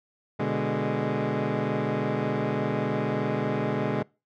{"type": "chord", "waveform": "15% pulse", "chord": "G# diminished", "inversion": "first", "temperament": "equal", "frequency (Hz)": [123.47, 146.83, 207.7], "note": ["B2", "D3", "G#3"], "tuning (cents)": [0, 0, 0], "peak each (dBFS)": [-24, -23, -22], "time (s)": [0.39, 4.03], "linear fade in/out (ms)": 10, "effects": ["noise-tail reverb RT60 0.3 s tail -25 dB re dry", "low-pass 2000 Hz 12 dB/octave"]}